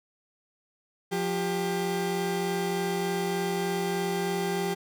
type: tone pair together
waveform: 30% pulse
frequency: 176.8 / 396.9 Hz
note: F3 / G4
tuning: +22 / +22 cents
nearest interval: octave + major second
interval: 1400 cents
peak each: -28 / -26 dBFS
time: 1.11-4.75 s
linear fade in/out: 20 ms
effects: none